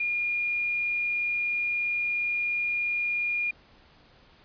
sine tone with quantisation, 2421 Hz, D#7, 48 cents flat, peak -25 dBFS, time 0-3.51 s, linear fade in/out 5 ms, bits 8, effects pink hiss -57 dBFS RMS until 4.44 s + resampled to 11025 Hz

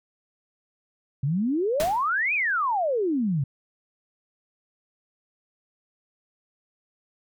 sine exponential two-way sweep, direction up then down, 129 to 2570 to 129 Hz, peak -21 dBFS, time 1.23-3.44 s, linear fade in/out 5 ms, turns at 2.34 s
pink noise with exponential decay, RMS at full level -27 dBFS, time 1.8-2.09 s, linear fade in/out 0 ms, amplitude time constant 63 ms
effects MP3 96 kbps

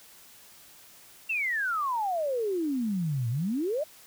sine exponential two-way sweep, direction down then up, 2749 to 111.7 to 646 Hz, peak -26 dBFS, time 1.29-3.84 s, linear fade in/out 10 ms, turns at 3.29 s, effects white hiss -53 dBFS RMS until 4.06 s

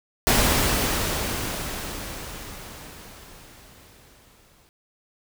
pink noise with exponential decay, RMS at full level -18 dBFS, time 0.27-4.69 s, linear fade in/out 0 ms, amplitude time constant 960 ms, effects none

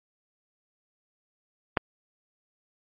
click, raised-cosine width 0.5 ms, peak -7 dBFS, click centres 1.772 s, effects MP3 32 kbps

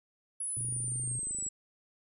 sine exponential sweep, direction down, 10370 to 7700 Hz, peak -33 dBFS, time 0.4-1.49 s, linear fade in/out 5 ms
click train, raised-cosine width 3 ms, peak -37 dBFS, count 24, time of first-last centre 0.57-1.465 s, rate 25.7 Hz
sine tone, 123.47 Hz, B2, in tune, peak -37 dBFS, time 0.57-1.19 s, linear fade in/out 5 ms
effects none

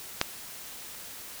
click, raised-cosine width 0.2 ms, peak -5 dBFS, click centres 0.214 s, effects white hiss -43 dBFS RMS until 1.4 s

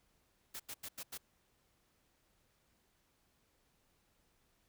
white noise bursts, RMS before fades -45 dBFS, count 5, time 0.54-1.178 s, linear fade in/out 10 ms, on 58 ms, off 87 ms, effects pink hiss -75 dBFS RMS until 4.68 s

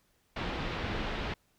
pink low-pass noise, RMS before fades -35 dBFS, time 0.36-1.34 s, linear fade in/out 5 ms, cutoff 3700 Hz, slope 24 dB/octave, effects pink hiss -71 dBFS RMS until 1.58 s

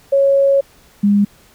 sine tone pair in turn, 552 / 203.3 Hz, C#5 / G#3, -7 / -37 cents, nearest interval octave + perfect fourth, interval 1730 cents, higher first, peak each -9 dBFS, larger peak neither, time 0.12-0.61 / 1.03-1.25 s, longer first, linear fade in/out 10 ms, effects pink hiss -49 dBFS RMS until 1.54 s

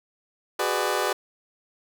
20% pulse chord, G# half-diminished seventh, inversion third, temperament just, 373.8 / 415.3 / 498.4 / 598 Hz, F#4 / G#4 / B4 / D5, +18 / 0 / +16 / +31 cents, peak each -24 dBFS, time 0.59-1.13 s, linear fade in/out 5 ms, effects none

